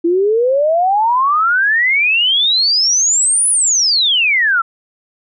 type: exponential two-way sweep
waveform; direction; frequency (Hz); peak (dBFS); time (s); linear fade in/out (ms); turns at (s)
sine; up then down; 329.6 to 10170 to 1309; -10; 0.04-4.62; 10; 3.49
effects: none